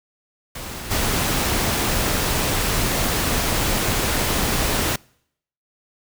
pink noise with level steps, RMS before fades -32 / -21 dBFS, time 0.55-4.96 s, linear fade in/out 5 ms, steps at 0.9 s, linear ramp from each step 20 ms, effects noise-tail reverb RT60 0.7 s tail -26 dB re dry

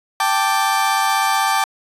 35% pulse chord, G suspended second, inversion none, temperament equal, 784 / 880 / 1174.7 Hz, G5 / A5 / D6, 0 / 0 / 0 cents, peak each -18 dBFS, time 0.2-1.64 s, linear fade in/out 2 ms, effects resampled to 32000 Hz

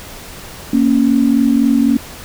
sine tone pair together, 233.1 / 276.9 Hz, A#3 / C#4, 0 / -2 cents, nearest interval minor third, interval 298 cents, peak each -12 dBFS, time 0.73-1.97 s, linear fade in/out 5 ms, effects pink hiss -33 dBFS RMS until 2.24 s

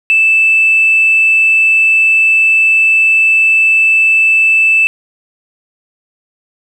sine tone, 2637 Hz, E7, in tune, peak -5 dBFS, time 0.1-4.87 s, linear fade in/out 0 ms, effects tanh soft clip ceiling -1 dBFS + 7-bit

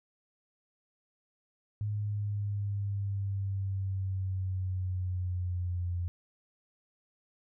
sine exponential sweep, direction down, 105 to 87.6 Hz, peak -30 dBFS, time 1.81-6.08 s, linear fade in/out 0 ms, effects none

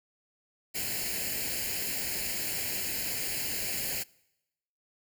white noise with comb filter, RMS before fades -33 dBFS, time 0.74-4.04 s, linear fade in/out 20 ms, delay 0.42 ms, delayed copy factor +0.8, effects noise-tail reverb RT60 0.9 s tail -24 dB re dry

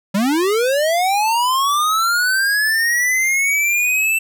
square linear sweep, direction up, 185 to 2672 Hz, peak -15 dBFS, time 0.14-4.19 s, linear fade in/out 10 ms, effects none

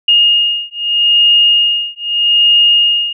sine beating tone pair, 2846 / 2846.8 Hz, F7 / F7, +32 / +33 cents, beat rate 0.8 Hz, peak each -11 dBFS, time 0.08-3.13 s, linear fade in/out 5 ms, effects none

